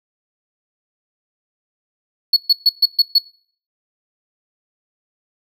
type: tone bursts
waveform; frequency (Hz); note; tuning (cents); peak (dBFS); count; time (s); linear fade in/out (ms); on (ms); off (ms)
triangle; 4386; C#8; -19; -7; 6; 2.33-3.184; 5; 34; 130
effects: noise-tail reverb RT60 0.5 s tail -23 dB re dry